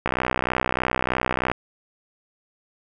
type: click train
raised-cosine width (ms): 0.5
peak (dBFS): -6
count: 93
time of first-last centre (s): 0.06-1.516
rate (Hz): 63.2
effects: none